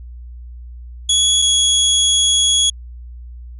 25% pulse tone pair in turn, 3361 / 3343 Hz, G#7 / G#7, +20 / +11 cents, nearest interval unison, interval 9 cents, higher first, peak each -8 / -8 dBFS, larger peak neither, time 1.09-1.42 / 1.42-2.7 s, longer second, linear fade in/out 5 ms, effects added 60 Hz sine -31 dBFS peak until 3.59 s + resampled to 32000 Hz

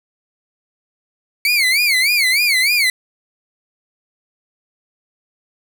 30% pulse tone with vibrato, 2219 Hz, C#7, 1 cent sharp, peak -10 dBFS, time 1.45-2.9 s, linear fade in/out 2 ms, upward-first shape sine, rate 3.3 Hz, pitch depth 180 cents each way, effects none

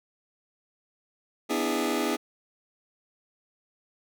sawtooth chord, E dominant seventh, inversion second, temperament just, 247.2 / 296.7 / 329.6 / 412 Hz, B3 / D4 / E4 / G#4, +2 / +18 / 0 / -14 cents, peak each -27 dBFS, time 1.49-2.17 s, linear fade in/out 20 ms, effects none

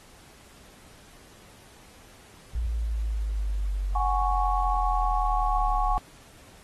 sine exponential sweep, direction down, 58.2 to 34.65 Hz, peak -25 dBFS, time 2.55-5.98 s, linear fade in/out 0 ms
sine chord, F# suspended second, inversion none, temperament equal, 740 / 830.6 / 1108.7 Hz, F#5 / G#5 / C#6, 0 / 0 / 0 cents, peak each -28 dBFS, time 3.95-5.98 s, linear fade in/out 5 ms
effects pink hiss -53 dBFS RMS until 6.63 s + AAC 32 kbps

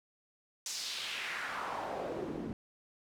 pink noise with band-pass filter sweep, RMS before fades -39 dBFS, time 0.66-2.53 s, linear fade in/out 2 ms, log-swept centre 6400 to 230 Hz, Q 2.2, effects none

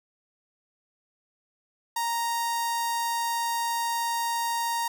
sawtooth tone with notch filter, 932.3 Hz, A#5, in tune, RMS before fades -28 dBFS, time 1.96-4.88 s, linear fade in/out 5 ms, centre 2400 Hz, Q 1.2, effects none

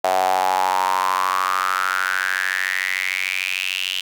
sawtooth tone with high-pass filter sweep, 93.4 Hz, F#2, 17 cents sharp, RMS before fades -21 dBFS, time 0.04-4.01 s, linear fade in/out 5 ms, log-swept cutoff 690 to 3000 Hz, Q 7.2, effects none

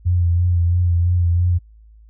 sine tone with vibrato, 87.31 Hz, F2, in tune, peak -13 dBFS, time 0.05-1.59 s, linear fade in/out 20 ms, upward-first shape sine, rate 3 Hz, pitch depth 35 cents each way, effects added 54 Hz sine -43 dBFS peak until 2.09 s

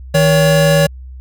square tone pair together, 158.27 / 564 Hz, D#3 / C#5, +30 / +30 cents, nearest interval octave + minor seventh, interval 2200 cents, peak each -12 dBFS, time 0.14-0.87 s, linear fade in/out 10 ms, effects added 64 Hz sine -29 dBFS peak until 1.2 s

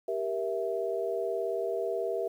sine chord, E diminished, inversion first, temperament equal with one note detuned, 392 / 470.5 / 659.3 Hz, G4 / Bb4 / E5, 0 / +16 / 0 cents, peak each -33 dBFS, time 0.08-2.28 s, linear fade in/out 5 ms, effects 10-bit

